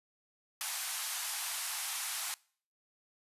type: band-pass noise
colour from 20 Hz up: white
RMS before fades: -38 dBFS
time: 0.61-2.34 s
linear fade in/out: 0 ms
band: 720 to 13000 Hz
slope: 48 dB/octave
effects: noise-tail reverb RT60 0.5 s tail -24 dB re dry + resampled to 32000 Hz